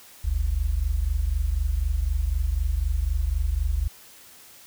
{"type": "tone pair together", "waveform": "sine", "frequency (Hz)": [48.12, 72.1], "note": ["G1", "D2"], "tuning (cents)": [-31, -31], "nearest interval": "perfect fifth", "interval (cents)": 700, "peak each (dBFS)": [-24, -24], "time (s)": [0.24, 3.88], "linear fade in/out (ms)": 10, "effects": ["white hiss -49 dBFS RMS until 4.66 s"]}